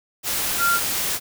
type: tone in noise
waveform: sine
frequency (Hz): 1386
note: F6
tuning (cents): -14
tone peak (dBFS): -17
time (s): 0.58-0.8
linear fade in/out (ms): 50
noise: white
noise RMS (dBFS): -24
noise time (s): 0.23-1.2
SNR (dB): +4
effects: none